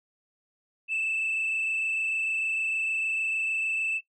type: tone with frequency modulation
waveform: sine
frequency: 2637 Hz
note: E7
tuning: in tune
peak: -24 dBFS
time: 0.88-4.01 s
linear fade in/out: 50 ms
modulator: 26.6 Hz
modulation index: 1.5
effects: noise-tail reverb RT60 0.1 s tail -19 dB re dry + tanh soft clip ceiling -23 dBFS